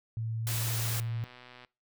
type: tone with pitch glide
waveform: sine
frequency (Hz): 112.6 to 114.24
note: A2 to A#2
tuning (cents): +40 to -35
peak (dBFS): -31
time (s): 0.17-1.24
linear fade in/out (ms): 0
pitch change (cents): +25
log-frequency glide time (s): 0.38-0.56
type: noise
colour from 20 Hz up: white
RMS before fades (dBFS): -35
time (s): 0.47-1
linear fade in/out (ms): 0
type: click train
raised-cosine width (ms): 0.3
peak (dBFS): -34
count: 90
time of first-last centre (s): 0.93-1.648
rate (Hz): 124
effects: noise-tail reverb RT60 0.3 s tail -23 dB re dry

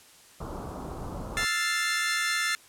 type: low-pass noise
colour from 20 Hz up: pink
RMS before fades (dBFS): -37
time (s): 0.4-1.45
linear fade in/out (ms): 5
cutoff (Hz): 1300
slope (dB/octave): 48
type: chord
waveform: sawtooth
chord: F major seventh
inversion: third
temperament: equal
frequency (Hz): 1318.5 / 1396.9 / 1760 / 2093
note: E6 / F6 / A6 / C7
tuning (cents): 0 / 0 / 0 / 0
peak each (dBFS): -31 / -30 / -25 / -27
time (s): 1.37-2.55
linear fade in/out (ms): 0
effects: white hiss -54 dBFS RMS until 2.68 s + low-pass 11000 Hz 12 dB/octave

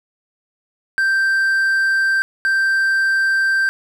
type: tone pair in turn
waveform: triangle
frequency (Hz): 1568 / 1568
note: G6 / G6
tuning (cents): 0 / 0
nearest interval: unison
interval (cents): 0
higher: neither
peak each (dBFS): -12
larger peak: neither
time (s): 0.98-2.22 / 2.45-3.69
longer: neither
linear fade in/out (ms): 0
effects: none

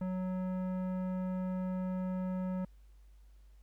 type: tone with tanh clipping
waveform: sine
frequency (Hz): 185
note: F#3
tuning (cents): 0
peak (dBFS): -35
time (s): 0.01-2.65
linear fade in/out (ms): 5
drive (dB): 14
effects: added 50 Hz sine -55 dBFS peak until 3.62 s + pink hiss -75 dBFS RMS until 3.62 s

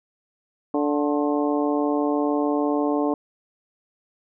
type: harmonic tone with a mistuned harmonic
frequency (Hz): 146.3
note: D3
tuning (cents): -6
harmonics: 2 / 3 / 4 / 5 / 6 / 7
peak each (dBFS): -22 / -26 / -28 / -30 / -32 / -33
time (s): 0.74-3.14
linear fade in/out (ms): 2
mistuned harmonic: 7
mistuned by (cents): +66
effects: none

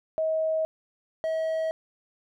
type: tone pair in turn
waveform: sine / triangle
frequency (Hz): 636 / 641.5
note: D#5 / E5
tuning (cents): +38 / -47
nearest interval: unison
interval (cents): 15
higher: second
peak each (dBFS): -23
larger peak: neither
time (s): 0.18-0.65 / 1.24-1.71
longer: neither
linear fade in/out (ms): 0
effects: none

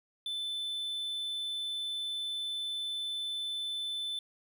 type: tone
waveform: triangle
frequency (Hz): 3520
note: A7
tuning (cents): 0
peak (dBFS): -32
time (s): 0.26-4.19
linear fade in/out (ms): 2
effects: none

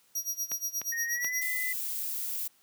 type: tone with tremolo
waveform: sawtooth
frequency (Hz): 5740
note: F8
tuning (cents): +47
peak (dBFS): -26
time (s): 0.15-1.43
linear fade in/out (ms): 5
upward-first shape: sine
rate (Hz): 8.4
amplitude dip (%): 90
type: clicks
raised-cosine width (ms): 0.3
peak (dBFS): -23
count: 3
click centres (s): 0.517 / 0.816 / 1.246
type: tone with pitch glide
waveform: sine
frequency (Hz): 1857 to 2013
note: A#6 to B6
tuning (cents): -7 to +33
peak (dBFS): -31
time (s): 0.92-1.73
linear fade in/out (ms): 5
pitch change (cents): +140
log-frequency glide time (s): 1.05-1.33
type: noise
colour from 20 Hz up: violet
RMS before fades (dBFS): -34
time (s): 1.41-2.48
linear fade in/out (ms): 10
effects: white hiss -65 dBFS RMS until 2.62 s + high-pass 100 Hz 12 dB/octave

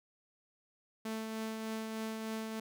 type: tone with tremolo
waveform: sawtooth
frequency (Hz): 220.9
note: A3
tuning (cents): +7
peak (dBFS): -32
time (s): 1.05-2.6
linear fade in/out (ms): 5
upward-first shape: triangle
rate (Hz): 3.3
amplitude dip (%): 35
effects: none

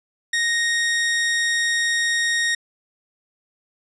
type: tone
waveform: sawtooth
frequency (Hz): 1864.7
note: A#6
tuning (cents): 0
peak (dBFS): -15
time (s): 0.33-2.55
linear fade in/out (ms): 5
effects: resampled to 22050 Hz + 9-bit

